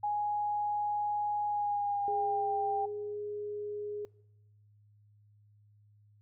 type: tone with pitch glide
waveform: sine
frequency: 830.6 to 791.3 Hz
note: G#5 to G5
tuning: 0 to +16 cents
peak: -29 dBFS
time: 0.03-2.86 s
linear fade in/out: 10 ms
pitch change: -84 cents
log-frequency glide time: 1.47-2.51 s
type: tone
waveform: sine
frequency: 415.3 Hz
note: G#4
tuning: in tune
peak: -35 dBFS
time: 2.08-4.05 s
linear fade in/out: 0 ms
effects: noise-tail reverb RT60 0.9 s tail -23 dB re dry + added 104 Hz sine -60 dBFS peak until 6.21 s